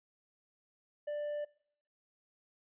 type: tone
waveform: triangle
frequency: 590 Hz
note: D5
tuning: 8 cents sharp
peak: -33 dBFS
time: 1.07-1.45 s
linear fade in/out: 10 ms
effects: noise-tail reverb RT60 0.6 s tail -22 dB re dry + resampled to 8000 Hz

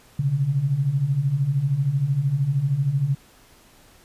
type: beating tone pair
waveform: sine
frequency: 129.2 / 142.2 Hz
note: C3 / C#3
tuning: -21 / +45 cents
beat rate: 13 Hz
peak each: -25 / -20 dBFS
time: 0.19-3.15 s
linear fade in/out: 5 ms
effects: pink hiss -53 dBFS RMS until 4.04 s + resampled to 32000 Hz

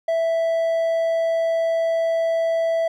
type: tone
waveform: triangle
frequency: 659.3 Hz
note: E5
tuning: in tune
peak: -16 dBFS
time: 0.08-2.88 s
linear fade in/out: 5 ms
effects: none

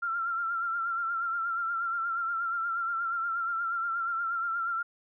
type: tone with vibrato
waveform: sine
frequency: 1367 Hz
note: F6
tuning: 37 cents flat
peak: -28 dBFS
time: 0.02-4.83 s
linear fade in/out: 10 ms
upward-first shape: sine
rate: 8.4 Hz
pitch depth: 51 cents each way
effects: none

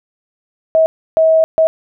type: tone bursts at uneven times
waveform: sine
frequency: 642 Hz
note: E5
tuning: 46 cents flat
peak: -7 dBFS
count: 3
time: 0.75-0.86 / 1.17-1.44 / 1.58-1.67 s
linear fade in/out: 0 ms
effects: none

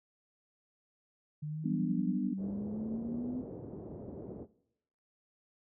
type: exponential sweep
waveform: sine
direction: up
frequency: 148.7 to 255.7 Hz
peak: -35 dBFS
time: 1.42-3.42 s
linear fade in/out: 10 ms
type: chord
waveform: sine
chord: G major seventh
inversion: third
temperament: equal with one note detuned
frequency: 185 / 196 / 246.9 / 294.9 Hz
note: F#3 / G3 / B3 / D4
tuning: 0 / 0 / 0 / +7 cents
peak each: -39 / -35 / -34 / -37 dBFS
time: 1.64-2.34 s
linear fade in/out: 10 ms
type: low-pass noise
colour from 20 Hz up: white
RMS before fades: -44 dBFS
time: 2.37-4.47 s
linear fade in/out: 50 ms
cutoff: 470 Hz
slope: 24 dB/octave
effects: noise-tail reverb RT60 0.8 s tail -20 dB re dry + high-pass 80 Hz 12 dB/octave

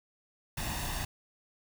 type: noise with comb filter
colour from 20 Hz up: pink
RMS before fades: -35 dBFS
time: 0.57-1.05 s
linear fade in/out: 5 ms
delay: 1.1 ms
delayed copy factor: +0.6
effects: none

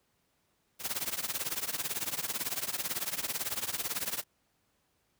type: noise with tremolo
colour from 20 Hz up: white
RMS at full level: -31 dBFS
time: 0.79-4.24 s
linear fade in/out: 50 ms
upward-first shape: triangle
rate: 18 Hz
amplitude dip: 95%
effects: pink hiss -74 dBFS RMS until 5.19 s + high-pass 60 Hz 12 dB/octave

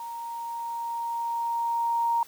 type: tone with level ramp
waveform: sine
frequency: 932.3 Hz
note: A#5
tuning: in tune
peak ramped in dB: -34 to -21 dBFS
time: 0-2.23 s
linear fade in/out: 2 ms
effects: white hiss -52 dBFS RMS until 2.27 s

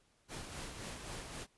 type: noise with tremolo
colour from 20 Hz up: pink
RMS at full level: -44 dBFS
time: 0.28-1.47 s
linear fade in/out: 50 ms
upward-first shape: sine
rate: 3.8 Hz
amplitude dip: 40%
effects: pink hiss -72 dBFS RMS until 1.57 s + resampled to 24000 Hz

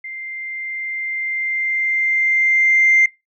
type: tone with level ramp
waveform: sine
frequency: 2093 Hz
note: C7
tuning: in tune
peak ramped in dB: -28 to -8 dBFS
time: 0.04-3.06 s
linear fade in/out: 5 ms
effects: noise-tail reverb RT60 0.2 s tail -20 dB re dry + tanh soft clip ceiling -5 dBFS

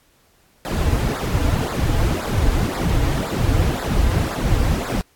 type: noise with flanger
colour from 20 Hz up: brown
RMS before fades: -19 dBFS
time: 0.65-5.01 s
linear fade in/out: 0 ms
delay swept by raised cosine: 0.33 to 5.53 ms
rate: 1.9 Hz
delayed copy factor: -0.95
effects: pink hiss -58 dBFS RMS until 5.15 s + AAC 64 kbps

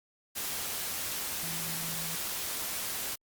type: tone in noise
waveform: sine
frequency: 164.8 Hz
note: E3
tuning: in tune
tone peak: -42 dBFS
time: 1.42-2.16 s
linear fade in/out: 20 ms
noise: white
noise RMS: -35 dBFS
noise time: 0.35-3.16 s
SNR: -10 dB
effects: Opus 48 kbps

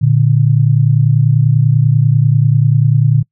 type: tone pair together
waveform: sine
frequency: 116.2 / 146.4 Hz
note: A#2 / D3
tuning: -5 / -5 cents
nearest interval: major third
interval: 400 cents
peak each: -10 dBFS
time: 0.01-3.23 s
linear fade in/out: 20 ms
effects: noise-tail reverb RT60 0.1 s tail -25 dB re dry

